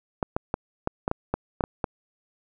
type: clicks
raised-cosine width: 1 ms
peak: -10 dBFS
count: 10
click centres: 0.228 / 0.365 / 0.541 / 0.874 / 1.079 / 1.114 / 1.34 / 1.608 / 1.639 / 1.842 s
effects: none